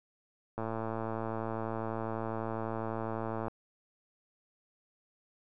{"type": "click train", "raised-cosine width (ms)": 1, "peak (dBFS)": -22, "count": 326, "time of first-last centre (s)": [0.58, 3.482], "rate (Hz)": 112, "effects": []}